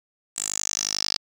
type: tone with band-pass filter sweep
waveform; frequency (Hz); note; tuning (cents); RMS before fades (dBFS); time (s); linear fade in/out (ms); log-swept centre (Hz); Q
10% pulse; 51.2; G#1; -24; -28; 0.36-1.18; 10; 7800 to 4800; 8.5
effects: none